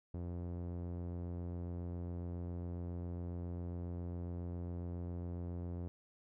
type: tone with low-pass filter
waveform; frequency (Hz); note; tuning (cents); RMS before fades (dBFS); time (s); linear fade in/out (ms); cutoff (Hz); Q
sawtooth; 87.31; F2; 0; -42; 0.14-5.88; 0; 520; 0.72
effects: none